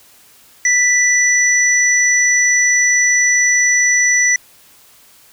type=tone pair together; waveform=sine; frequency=1975.5 / 5920 Hz; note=B6 / F#8; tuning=0 / 0 cents; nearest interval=octave + perfect fifth; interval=1900 cents; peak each=-12 / -14 dBFS; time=0.65-4.36 s; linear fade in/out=2 ms; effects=white hiss -47 dBFS RMS until 5.32 s